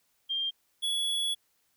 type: tone pair in turn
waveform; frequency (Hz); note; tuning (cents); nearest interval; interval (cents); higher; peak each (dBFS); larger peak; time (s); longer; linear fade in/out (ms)
sine / square; 3191 / 3381; G7 / G#7; +30 / +30; minor second; 100; second; -28; neither; 0.29-0.51 / 0.82-1.35; second; 20
effects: white hiss -72 dBFS RMS until 1.76 s